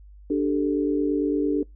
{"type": "chord", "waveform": "sine", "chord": "D suspended fourth", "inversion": "none", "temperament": "just", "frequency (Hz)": [293.7, 391.6, 440.5], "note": ["D4", "G4", "A4"], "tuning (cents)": [0, -2, 2], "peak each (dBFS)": [-22, -27, -27], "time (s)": [0.3, 1.63], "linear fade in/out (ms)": 5, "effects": ["noise-tail reverb RT60 0.2 s tail -24 dB re dry", "added 50 Hz sine -44 dBFS peak until 1.75 s"]}